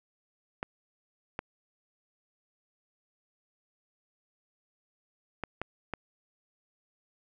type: clicks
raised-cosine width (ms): 0.5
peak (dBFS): -18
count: 5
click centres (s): 0.629 / 1.391 / 5.437 / 5.616 / 5.937
effects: none